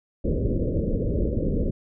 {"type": "low-pass noise", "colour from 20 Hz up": "pink", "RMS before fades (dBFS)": -24, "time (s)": [0.24, 1.71], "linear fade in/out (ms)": 10, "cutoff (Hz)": 570, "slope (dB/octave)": 96, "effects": []}